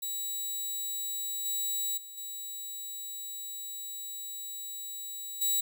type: tone with level steps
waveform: 5% pulse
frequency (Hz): 3900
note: B7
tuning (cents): -23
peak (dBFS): -25 / -22 / -36 / -30 / -18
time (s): 0.02-5.61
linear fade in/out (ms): 10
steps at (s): 1.45 / 1.97 / 2.17 / 5.41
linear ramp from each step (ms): 10
effects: none